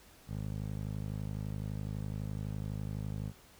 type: tone with band-pass filter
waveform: 15% pulse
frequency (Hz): 51.91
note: G#1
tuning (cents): 0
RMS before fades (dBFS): -38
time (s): 0.27-3.33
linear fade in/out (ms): 50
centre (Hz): 130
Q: 0.77
effects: pink hiss -59 dBFS RMS until 3.59 s